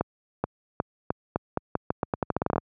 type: accelerating click train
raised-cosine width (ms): 1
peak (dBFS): -10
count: 19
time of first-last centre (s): 0.01-2.581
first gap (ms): 430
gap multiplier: 0.84
effects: high-pass 80 Hz 12 dB/octave